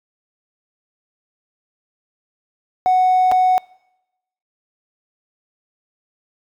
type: tone with dropouts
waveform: triangle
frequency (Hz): 740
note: F#5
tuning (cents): 0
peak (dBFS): -8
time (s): 2.86-3.58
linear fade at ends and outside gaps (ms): 0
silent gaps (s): 3.315-3.32
effects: noise-tail reverb RT60 0.9 s tail -26 dB re dry + tanh soft clip ceiling -8 dBFS